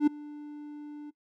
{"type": "tone with ADSR envelope", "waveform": "triangle", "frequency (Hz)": 295.8, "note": "D4", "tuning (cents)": 13, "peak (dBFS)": -14, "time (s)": [0, 1.11], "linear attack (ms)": 70, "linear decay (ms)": 9, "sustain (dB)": -23, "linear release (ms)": 17, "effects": ["noise-tail reverb RT60 0.1 s tail -20 dB re dry"]}